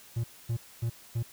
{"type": "tone bursts", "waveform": "triangle", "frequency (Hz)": 116.3, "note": "A#2", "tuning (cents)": -4, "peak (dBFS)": -25, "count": 4, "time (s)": [0.16, 1.23], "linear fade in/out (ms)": 10, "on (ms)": 80, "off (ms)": 250, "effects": ["white hiss -53 dBFS RMS until 1.32 s"]}